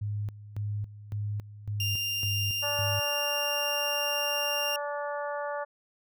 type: tone with tremolo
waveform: sine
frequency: 103.83 Hz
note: G#2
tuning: in tune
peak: -29 dBFS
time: 0.01-3 s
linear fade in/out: 10 ms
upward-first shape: square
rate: 1.8 Hz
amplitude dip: 80%
type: tone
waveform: 30% pulse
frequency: 2794 Hz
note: F7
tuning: in tune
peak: -26 dBFS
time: 1.8-4.76 s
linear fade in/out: 2 ms
type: harmonic tone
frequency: 290 Hz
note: D4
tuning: 22 cents flat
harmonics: 2 / 3 / 4 / 5 / 6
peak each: -33 / -37 / -39 / -41 / -43 dBFS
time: 2.62-5.65 s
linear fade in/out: 20 ms
effects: none